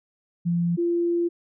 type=tone pair in turn; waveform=sine; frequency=171.8 / 343.6 Hz; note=F3 / F4; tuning=-28 / -28 cents; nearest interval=octave; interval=1200 cents; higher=second; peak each=-20 dBFS; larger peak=neither; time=0.45-0.77 / 0.77-1.29 s; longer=second; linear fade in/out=20 ms; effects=none